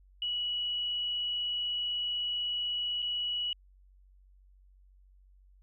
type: tone with dropouts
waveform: sine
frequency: 2931 Hz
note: F#7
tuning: 17 cents flat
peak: -30 dBFS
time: 0.22-3.53 s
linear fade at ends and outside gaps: 2 ms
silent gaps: 3.021-3.025 s
effects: added 47 Hz sine -57 dBFS peak until 5.62 s